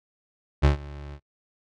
30% pulse tone with ADSR envelope, 71.9 Hz, D2, 36 cents flat, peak -11 dBFS, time 0.62-1.2 s, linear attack 26 ms, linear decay 120 ms, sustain -23 dB, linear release 66 ms, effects noise-tail reverb RT60 0.1 s tail -26 dB re dry + low-pass 4000 Hz 12 dB/octave

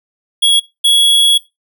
square tone pair in turn, 3331 / 3346 Hz, G#7 / G#7, +4 / +12 cents, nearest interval unison, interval 8 cents, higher second, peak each -8 dBFS, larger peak neither, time 0.42-0.6 / 0.84-1.38 s, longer second, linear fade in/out 10 ms, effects noise-tail reverb RT60 0.2 s tail -18 dB re dry

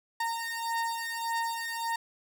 30% pulse beating tone pair, 920 / 921.7 Hz, A#5 / A#5, -23 / -20 cents, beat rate 1.7 Hz, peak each -31 dBFS, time 0.2-1.96 s, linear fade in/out 5 ms, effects none

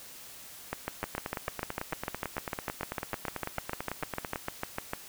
two click trains, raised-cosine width 0.5 ms, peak -18 / -16 dBFS, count 31 / 29, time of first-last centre 1.04-4.359 / 0.73-4.934 s, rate 9.04 / 6.66 Hz, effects white hiss -48 dBFS RMS until 5.08 s

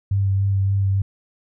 sine tone with vibrato, 98 Hz, G2, in tune, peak -16 dBFS, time 0.11-1.02 s, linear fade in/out 5 ms, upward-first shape sine, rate 3.5 Hz, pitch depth 17 cents each way, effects none

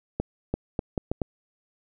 accelerating click train, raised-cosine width 2 ms, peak -12 dBFS, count 6, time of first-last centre 0.2-1.218 s, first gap 340 ms, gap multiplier 0.74, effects none

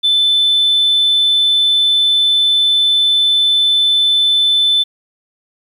sine tone, 3520 Hz, A7, in tune, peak -8 dBFS, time 0.03-4.84 s, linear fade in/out 20 ms, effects tanh soft clip ceiling -6 dBFS + 8-bit

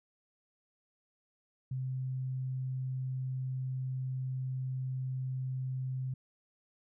sine tone, 130 Hz, C3, 11 cents flat, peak -33 dBFS, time 1.71-6.14 s, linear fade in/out 5 ms, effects none

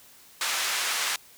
pink band-pass noise, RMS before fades -28 dBFS, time 0.41-1.16 s, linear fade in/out 2 ms, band 1300 to 9700 Hz, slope 12 dB/octave, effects white hiss -53 dBFS RMS until 1.37 s

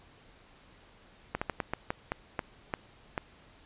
slowing click train, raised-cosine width 0.5 ms, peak -15 dBFS, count 10, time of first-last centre 1.35-3.178 s, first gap 65 ms, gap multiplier 1.27, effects pink hiss -58 dBFS RMS until 3.65 s + resampled to 8000 Hz

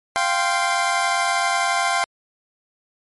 25% pulse chord, F suspended second, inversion none, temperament equal with one note detuned, 693.6 / 784 / 1046.5 Hz, F5 / G5 / C6, -12 / 0 / 0 cents, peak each -19 dBFS, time 0.16-2.04 s, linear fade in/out 0 ms, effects MP3 48 kbps

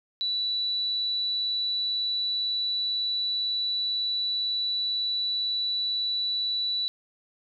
sine tone, 3951 Hz, B7, in tune, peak -25 dBFS, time 0.21-6.88 s, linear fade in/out 0 ms, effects none

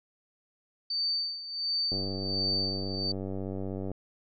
sine tone with tremolo, 4583 Hz, D8, 43 cents flat, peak -26 dBFS, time 0.9-3.12 s, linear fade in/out 5 ms, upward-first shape sine, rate 1.4 Hz, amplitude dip 75%
click train, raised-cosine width 2 ms, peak -23 dBFS, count 193, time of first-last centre 1.92-3.916 s, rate 96.2 Hz
effects none

